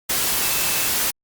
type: tone in noise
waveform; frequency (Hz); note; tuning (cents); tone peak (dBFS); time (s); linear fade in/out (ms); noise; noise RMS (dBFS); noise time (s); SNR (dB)
sine; 2637; E7; 0; -32; 0.42-0.89; 10; white; -21; 0.09-1.11; -14
effects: Opus 48 kbps